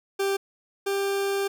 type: tone pair in turn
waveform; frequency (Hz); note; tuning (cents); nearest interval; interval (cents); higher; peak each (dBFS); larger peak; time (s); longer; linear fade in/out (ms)
40% pulse; 393.2 / 395.7; G4 / G4; +5 / +16; unison; 11; second; -22 / -23; first; 0.19-0.37 / 0.86-1.48; second; 10
effects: none